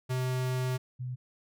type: tone pair in turn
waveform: square / sine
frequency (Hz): 128 / 125.87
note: C3 / B2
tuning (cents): -38 / +33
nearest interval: unison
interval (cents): 29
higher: first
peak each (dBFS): -29 / -33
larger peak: first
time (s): 0.09-0.78 / 0.99-1.16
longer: first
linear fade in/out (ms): 20
effects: none